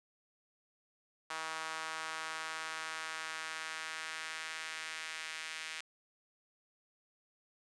sawtooth tone with high-pass filter sweep, 159.5 Hz, D#3, 43 cents sharp, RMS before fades -42 dBFS, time 1.3-5.81 s, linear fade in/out 5 ms, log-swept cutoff 1100 to 2100 Hz, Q 1.5, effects resampled to 22050 Hz + 10-bit

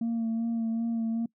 sine tone with vibrato, 228.6 Hz, A#3, 34 cents flat, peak -24 dBFS, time 0.01-1.26 s, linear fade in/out 5 ms, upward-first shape sine, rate 2.6 Hz, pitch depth 24 cents each way, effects noise-tail reverb RT60 0.1 s tail -24 dB re dry + tanh soft clip ceiling -25 dBFS

